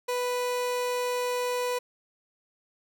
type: tone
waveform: 30% pulse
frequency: 493.9 Hz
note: B4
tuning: in tune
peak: -24 dBFS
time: 0.08-1.79 s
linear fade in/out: 10 ms
effects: none